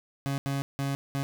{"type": "tone bursts at uneven times", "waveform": "30% pulse", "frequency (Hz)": 138.59, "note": "C#3", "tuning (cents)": 0, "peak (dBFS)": -25, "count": 4, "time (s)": [[0.26, 0.38], [0.46, 0.62], [0.79, 0.95], [1.15, 1.23]], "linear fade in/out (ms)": 0, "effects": []}